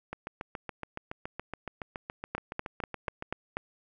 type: two click trains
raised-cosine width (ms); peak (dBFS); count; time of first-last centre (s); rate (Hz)
0.5; -16 / -21; 6 / 23; 2.35-3.57 / 0.13-3.224; 4.1 / 7.11
effects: none